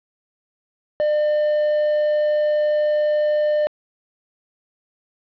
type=tone; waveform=triangle; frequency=601 Hz; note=D5; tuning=40 cents sharp; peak=-14 dBFS; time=1-3.67 s; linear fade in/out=0 ms; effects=resampled to 11025 Hz + 8-bit